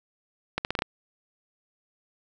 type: accelerating click train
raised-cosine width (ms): 0.3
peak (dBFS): -10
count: 6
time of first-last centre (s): 0.58-0.821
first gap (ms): 69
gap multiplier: 0.82
effects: none